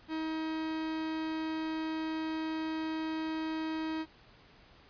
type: tone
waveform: 45% pulse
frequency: 317.3 Hz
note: D#4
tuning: 34 cents sharp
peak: -33 dBFS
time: 0.08-4.06 s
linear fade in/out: 50 ms
effects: pink hiss -59 dBFS RMS until 4.89 s + resampled to 11025 Hz